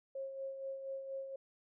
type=tone with tremolo; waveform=sine; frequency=540 Hz; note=C#5; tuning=45 cents flat; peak=-38 dBFS; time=0.15-1.36 s; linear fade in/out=5 ms; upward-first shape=sine; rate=4.2 Hz; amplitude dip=50%; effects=none